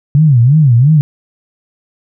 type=tone with vibrato; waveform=sine; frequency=135.7 Hz; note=C#3; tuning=36 cents flat; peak=-4 dBFS; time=0.15-1.01 s; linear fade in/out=0 ms; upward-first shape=sine; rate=2.9 Hz; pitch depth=270 cents each way; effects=none